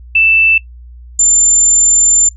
sine tone pair in turn, 2651 / 7180 Hz, E7 / A8, +9 / +34 cents, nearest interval octave + perfect fourth, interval 1725 cents, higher second, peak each -6 dBFS, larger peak neither, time 0.15-0.58 / 1.19-2.29 s, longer second, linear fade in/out 5 ms, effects noise-tail reverb RT60 0.1 s tail -17 dB re dry + added 60 Hz sine -31 dBFS peak until 2.36 s

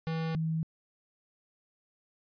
square / sine tone pair in turn, 162 / 160.7 Hz, E3 / E3, -30 / -44 cents, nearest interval unison, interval 14 cents, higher first, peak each -31 / -28 dBFS, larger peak second, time 0.07-0.35 / 0.35-0.63 s, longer neither, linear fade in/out 0 ms, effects resampled to 11025 Hz

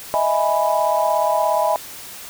sine chord, E major seventh, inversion third, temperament equal, 622.3 / 659.3 / 830.6 / 987.8 Hz, D#5 / E5 / G#5 / B5, 0 / 0 / 0 / 0 cents, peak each -21 dBFS, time 0.14-1.76 s, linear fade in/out 0 ms, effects white hiss -36 dBFS RMS until 2.29 s

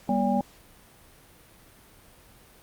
sine tone cluster, 198.2 / 241.4 / 573 / 808 Hz, G3 / B3 / D5 / G#5, +19 / -39 / -43 / -48 cents, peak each -26 / -26 / -30 / -27 dBFS, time 0.09-0.41 s, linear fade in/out 2 ms, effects pink hiss -54 dBFS RMS until 2.62 s + Opus 48 kbps

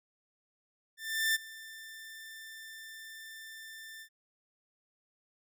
sawtooth tone with ADSR envelope, 1781 Hz, A6, 21 cents sharp, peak -22 dBFS, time 0.97-4.09 s, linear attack 380 ms, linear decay 20 ms, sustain -20 dB, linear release 76 ms, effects none

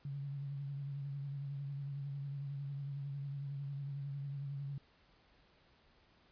sine tone with vibrato, 140 Hz, C#3, 18 cents sharp, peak -39 dBFS, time 0.05-4.78 s, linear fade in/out 2 ms, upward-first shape triangle, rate 11 Hz, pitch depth 46 cents each way, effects pink hiss -68 dBFS RMS until 6.31 s + resampled to 11025 Hz

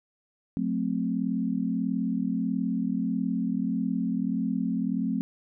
sine chord, F# diminished, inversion none, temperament equal with one note detuned, 181.4 / 220 / 261.6 Hz, F#3 / A3 / C4, -34 / 0 / 0 cents, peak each -30 / -29 / -29 dBFS, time 0.57-5.21 s, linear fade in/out 0 ms, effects none

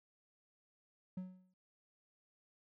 triangle tone with exponential decay, 184.6 Hz, F#3, 4 cents flat, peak -36 dBFS, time 1.17-1.54 s, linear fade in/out 5 ms, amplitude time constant 80 ms, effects none

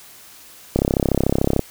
click train, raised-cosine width 2 ms, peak -3 dBFS, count 29, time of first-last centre 0.76-1.593 s, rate 33.6 Hz, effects white hiss -44 dBFS RMS until 1.7 s

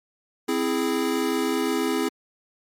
square chord, C augmented, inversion none, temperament equal, 261.6 / 329.6 / 415.3 Hz, C4 / E4 / G#4, 0 / 0 / 0 cents, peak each -27 dBFS, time 0.48-2.09 s, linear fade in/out 10 ms, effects MP3 64 kbps

